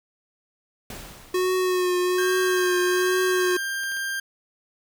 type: noise with exponential decay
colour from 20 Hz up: pink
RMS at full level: -36 dBFS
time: 0.9-2.15 s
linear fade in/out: 2 ms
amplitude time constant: 270 ms
type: tone with vibrato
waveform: square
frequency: 365.1 Hz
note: F#4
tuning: 23 cents flat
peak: -21 dBFS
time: 1.34-3.57 s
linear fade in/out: 5 ms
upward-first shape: triangle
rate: 1.2 Hz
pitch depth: 31 cents each way
type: tone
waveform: 40% pulse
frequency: 1591 Hz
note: G6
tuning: 25 cents sharp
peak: -25 dBFS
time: 2.18-4.2 s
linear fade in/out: 5 ms
type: clicks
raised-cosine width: 0.2 ms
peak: -27 dBFS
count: 6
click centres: 2.994 / 3.068 / 3.512 / 3.835 / 3.919 / 3.969 s
effects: none